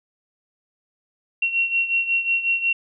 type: beating tone pair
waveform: sine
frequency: 2732 / 2737.5 Hz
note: F7 / F7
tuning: -39 / -35 cents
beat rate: 5.5 Hz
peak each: -20 / -25 dBFS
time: 1.42-2.73 s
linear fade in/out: 5 ms
effects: none